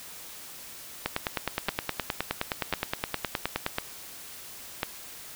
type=two click trains; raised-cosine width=0.3 ms; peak=-10 / -10 dBFS; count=26 / 4; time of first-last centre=1.06-3.664 / 1.69-4.831 s; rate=9.6 / 0.955 Hz; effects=white hiss -44 dBFS RMS until 5.35 s